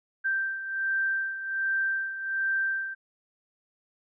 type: beating tone pair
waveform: sine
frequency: 1568 / 1569.3 Hz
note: G6 / G6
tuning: 0 / +1 cents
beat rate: 1.3 Hz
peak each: -27 / -33 dBFS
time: 0.24-2.95 s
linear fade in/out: 20 ms
effects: none